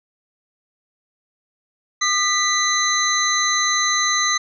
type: tone cluster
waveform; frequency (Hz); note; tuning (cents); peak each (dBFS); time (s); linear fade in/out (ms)
sine; 1217 / 1974 / 3987 / 6270; D#6 / B6 / B7 / G8; -39 / -1 / +16 / -1; -22; 2.01-4.38; 10
effects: none